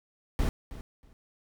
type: noise with echo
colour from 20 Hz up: brown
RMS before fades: -26 dBFS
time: 0.39-0.49 s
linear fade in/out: 0 ms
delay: 320 ms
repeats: 2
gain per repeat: -15 dB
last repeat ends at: 1.13 s
effects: none